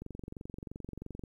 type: click train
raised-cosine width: 3 ms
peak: -29 dBFS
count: 29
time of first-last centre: 0.02-1.237 s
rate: 23 Hz
effects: 11-bit